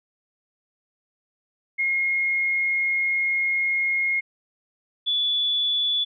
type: tone pair in turn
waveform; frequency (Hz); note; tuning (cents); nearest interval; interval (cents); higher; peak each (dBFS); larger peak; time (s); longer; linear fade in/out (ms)
sine; 2149 / 3445; C7 / A7; +46 / -37; minor sixth; 817; second; -20; neither; 1.78-4.21 / 5.06-6.05; first; 20
effects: none